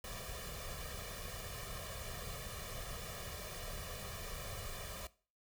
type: noise with comb filter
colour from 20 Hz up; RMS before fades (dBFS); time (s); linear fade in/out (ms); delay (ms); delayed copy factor
pink; -45; 0.04-5.07; 2; 1.7; +0.8
effects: noise-tail reverb RT60 0.4 s tail -20 dB re dry